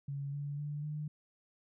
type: tone with pitch steps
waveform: sine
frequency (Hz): 140.3 / 143.66 / 147.11 / 150.63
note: C#3 / D3 / D3 / D3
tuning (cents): +21 / -38 / +3 / +44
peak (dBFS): -36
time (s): 0.08-1.08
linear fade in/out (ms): 5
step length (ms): 250
effects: none